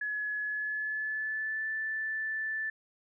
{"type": "tone with pitch glide", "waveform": "sine", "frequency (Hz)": [1697, 1757.9], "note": ["G#6", "A6"], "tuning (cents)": [37, -2], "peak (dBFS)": -31, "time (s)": [0.01, 2.7], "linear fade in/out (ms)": 5, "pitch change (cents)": 61, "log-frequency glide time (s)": [0.4, 1.67], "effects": []}